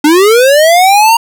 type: linear sweep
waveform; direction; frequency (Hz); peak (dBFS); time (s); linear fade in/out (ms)
square; up; 287.1 to 938; -4; 0.04-1.17; 5
effects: none